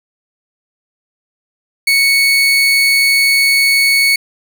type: tone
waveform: 30% pulse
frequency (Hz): 2217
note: C#7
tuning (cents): 0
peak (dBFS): -6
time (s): 1.87-4.16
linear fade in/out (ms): 5
effects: none